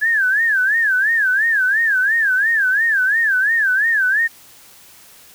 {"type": "tone with vibrato", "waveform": "sine", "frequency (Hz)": 1666, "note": "G#6", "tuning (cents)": 5, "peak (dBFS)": -13, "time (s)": [0.01, 4.28], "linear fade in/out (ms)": 20, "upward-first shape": "sine", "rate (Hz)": 2.9, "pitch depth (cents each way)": 190, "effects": ["white hiss -45 dBFS RMS until 5.34 s"]}